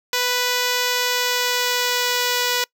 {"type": "tone with pitch glide", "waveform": "5% pulse", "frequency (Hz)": [493.9, 490.8], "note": ["B4", "B4"], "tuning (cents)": [0, -11], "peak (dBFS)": -7, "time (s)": [0.13, 2.64], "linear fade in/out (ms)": 2, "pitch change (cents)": -11, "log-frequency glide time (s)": [0.84, 2.35], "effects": ["noise-tail reverb RT60 0.1 s tail -24 dB re dry"]}